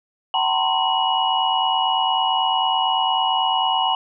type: tone cluster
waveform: sine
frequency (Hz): 760 / 904 / 993 / 1057 / 2910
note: F#5 / A5 / B5 / C6 / F#7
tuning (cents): +46 / +47 / +9 / +17 / -29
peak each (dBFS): -22 / -22 / -27 / -28 / -22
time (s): 0.34-3.95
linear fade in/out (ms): 2
effects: none